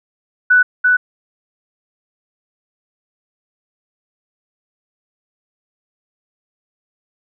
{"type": "tone with echo", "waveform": "sine", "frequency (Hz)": 1487, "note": "F#6", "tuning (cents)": 8, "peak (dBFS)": -7, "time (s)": [0.5, 0.63], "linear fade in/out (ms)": 10, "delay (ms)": 340, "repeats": 1, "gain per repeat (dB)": -2, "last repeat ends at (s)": 0.97, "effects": []}